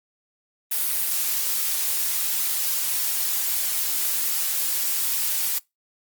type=noise; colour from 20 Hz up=blue; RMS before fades=-24 dBFS; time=0.71-5.59 s; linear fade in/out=10 ms; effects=noise-tail reverb RT60 0.2 s tail -24 dB re dry + Opus 32 kbps